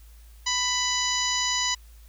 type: harmonic tone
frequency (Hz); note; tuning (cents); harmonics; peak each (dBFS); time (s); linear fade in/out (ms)
993; B5; +9; 1 / 2 / 3 / 4 / 5 / 6 / 7; -31 / -31 / -31 / -31 / -31 / -31 / -31; 0.46-1.75; 10
effects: added 55 Hz sine -46 dBFS peak until 2.08 s + white hiss -59 dBFS RMS until 2.08 s